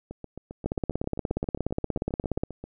two click trains, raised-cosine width 2 ms, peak -24 / -13 dBFS, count 20 / 31, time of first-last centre 0.11-2.64 / 0.66-2.435 s, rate 7.51 / 16.9 Hz, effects none

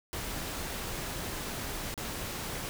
pink noise with dropouts, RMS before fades -37 dBFS, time 0.13-2.69 s, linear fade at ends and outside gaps 0 ms, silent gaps 1.941-1.977 s, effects none

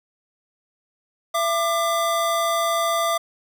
square tone pair together, 670.3 / 1192 Hz, E5 / D6, +29 / +25 cents, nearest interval minor seventh, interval 996 cents, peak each -23 dBFS, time 1.34-3.18 s, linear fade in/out 10 ms, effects none

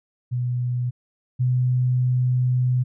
sine tone pair in turn, 123.47 / 125.85 Hz, B2 / B2, 0 / +33 cents, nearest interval unison, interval 33 cents, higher second, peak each -21 / -17 dBFS, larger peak second, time 0.31-0.91 / 1.39-2.84 s, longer second, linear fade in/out 20 ms, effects none

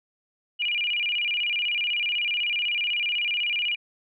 sine tone with vibrato, 2637 Hz, E7, in tune, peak -23 dBFS, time 0.59-3.76 s, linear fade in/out 20 ms, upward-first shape square, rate 16 Hz, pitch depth 170 cents each way, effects none

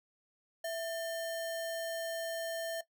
sine tone with sample-and-hold, 661 Hz, E5, 5 cents sharp, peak -34 dBFS, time 0.64-2.81 s, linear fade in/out 5 ms, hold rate 2450 Hz, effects noise-tail reverb RT60 0.1 s tail -17 dB re dry

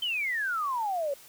sine exponential sweep, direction down, 3136 to 541 Hz, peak -27 dBFS, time 0.02-1.14 s, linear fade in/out 5 ms, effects white hiss -52 dBFS RMS until 1.28 s

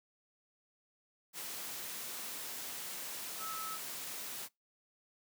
sine tone in noise, 1300 Hz, E6, 24 cents flat, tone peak -41 dBFS, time 3.38-3.79 s, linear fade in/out 50 ms, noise white, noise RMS -43 dBFS, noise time 1.33-4.49 s, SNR -1 dB, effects noise-tail reverb RT60 0.2 s tail -25 dB re dry + high-pass 150 Hz 12 dB/octave

